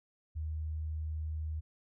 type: tone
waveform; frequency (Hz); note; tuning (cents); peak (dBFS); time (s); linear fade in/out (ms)
sine; 78; D#2; +5; -34; 0.35-1.61; 20
effects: none